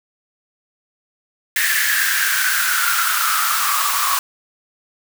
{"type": "noise with high-pass filter sweep", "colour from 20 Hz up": "white", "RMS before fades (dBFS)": -18, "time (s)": [1.56, 4.19], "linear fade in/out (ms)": 2, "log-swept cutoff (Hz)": [1800, 1100], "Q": 9.1, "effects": []}